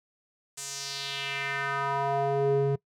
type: tone with band-pass filter sweep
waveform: square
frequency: 139.1 Hz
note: C#3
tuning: 6 cents sharp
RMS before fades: -29 dBFS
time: 0.57-2.76 s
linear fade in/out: 10 ms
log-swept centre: 8000 to 290 Hz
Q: 2.5
effects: noise-tail reverb RT60 0.1 s tail -22 dB re dry